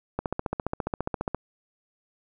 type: click train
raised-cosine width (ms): 1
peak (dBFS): -13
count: 18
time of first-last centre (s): 0.19-1.346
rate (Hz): 14.7
effects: none